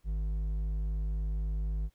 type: tone with hard clipping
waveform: triangle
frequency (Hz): 51.91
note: G#1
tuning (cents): 0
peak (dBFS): -31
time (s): 0.04-1.9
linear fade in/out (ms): 50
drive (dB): 9
effects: pink hiss -74 dBFS RMS until 1.94 s